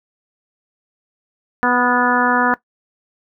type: harmonic tone with a mistuned harmonic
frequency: 246.9 Hz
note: B3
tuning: in tune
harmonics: 1 / 2 / 3 / 4 / 5 / 6 / 7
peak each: -20 / -23 / -21 / -20 / -22 / -20 / -20 dBFS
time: 1.63-2.54 s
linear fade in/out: 0 ms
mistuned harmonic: 6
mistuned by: -27 cents
effects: noise-tail reverb RT60 0.1 s tail -18 dB re dry